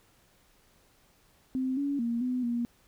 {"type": "tone with pitch steps", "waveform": "sine", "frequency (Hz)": [259.8, 282.4, 234.2, 251.6, 237.6], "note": ["C4", "C#4", "A#3", "B3", "A#3"], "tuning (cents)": [-12, 32, 8, 32, 33], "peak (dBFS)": -27, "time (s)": [1.55, 2.65], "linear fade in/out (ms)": 0, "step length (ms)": 220, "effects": ["pink hiss -64 dBFS RMS until 2.87 s"]}